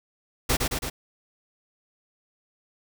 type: noise with echo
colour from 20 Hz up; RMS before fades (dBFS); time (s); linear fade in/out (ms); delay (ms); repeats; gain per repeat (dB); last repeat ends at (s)
pink; -22; 0.49-0.57; 10; 110; 3; -3; 0.9
effects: none